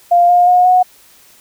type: tone with pitch steps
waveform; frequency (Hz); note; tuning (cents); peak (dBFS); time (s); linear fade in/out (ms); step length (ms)
sine; 698.5 / 709.5 / 720.6 / 732; F5 / F5 / F#5 / F#5; 0 / +27 / -46 / -19; -6; 0.11-0.83; 10; 180
effects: white hiss -46 dBFS RMS until 1.4 s